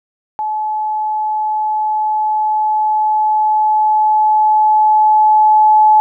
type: tone with level ramp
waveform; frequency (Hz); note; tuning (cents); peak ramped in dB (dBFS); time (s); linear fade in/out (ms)
sine; 858; A5; -44; -16 to -5; 0.39-6; 0
effects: none